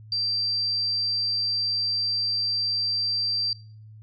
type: tone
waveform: sine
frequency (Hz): 4699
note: D8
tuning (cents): 0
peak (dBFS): -23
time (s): 0.12-3.53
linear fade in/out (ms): 2
effects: noise-tail reverb RT60 0.5 s tail -23 dB re dry + added 108 Hz sine -43 dBFS peak until 4.02 s